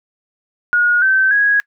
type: tone with pitch steps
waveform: sine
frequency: 1442 / 1545.5 / 1656.4 Hz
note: F#6 / G6 / G#6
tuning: -45 / -25 / -5 cents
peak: -10 dBFS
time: 0.73-1.6 s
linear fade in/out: 0 ms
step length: 290 ms
effects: noise-tail reverb RT60 0.1 s tail -23 dB re dry